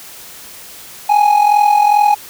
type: tone with amplitude modulation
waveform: triangle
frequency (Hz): 830.6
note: G#5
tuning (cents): 0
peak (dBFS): -3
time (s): 1.09-2.15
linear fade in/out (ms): 10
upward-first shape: sine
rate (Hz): 42.4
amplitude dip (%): 65
effects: white hiss -35 dBFS RMS until 2.29 s